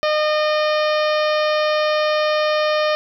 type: harmonic tone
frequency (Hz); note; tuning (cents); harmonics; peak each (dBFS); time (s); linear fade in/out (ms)
610; D#5; -34; 1 / 2 / 3 / 4 / 5 / 6 / 7 / 8 / 9; -17 / -23 / -27 / -29 / -31 / -33 / -34 / -35 / -36; 0.03-2.95; 0
effects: 9-bit